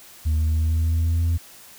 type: tone with pitch glide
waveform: sine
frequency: 77.78 to 83.85 Hz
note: D#2 to E2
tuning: 0 to +30 cents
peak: -15 dBFS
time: 0.25-1.38 s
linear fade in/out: 20 ms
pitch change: +130 cents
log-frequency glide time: 0.36-1.25 s
effects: tanh soft clip ceiling -17 dBFS + white hiss -46 dBFS RMS until 1.78 s